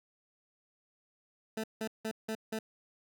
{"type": "tone bursts", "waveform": "20% pulse", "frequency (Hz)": 219.9, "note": "A3", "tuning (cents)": -1, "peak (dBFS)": -29, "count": 5, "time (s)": [1.57, 2.59], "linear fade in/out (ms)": 5, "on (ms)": 68, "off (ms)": 170, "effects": []}